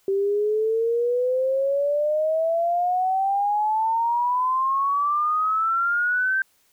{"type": "exponential sweep", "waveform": "sine", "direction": "up", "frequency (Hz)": [387.3, 1568], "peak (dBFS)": -19, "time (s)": [0.08, 6.42], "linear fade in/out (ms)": 2, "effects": ["white hiss -63 dBFS RMS until 6.72 s"]}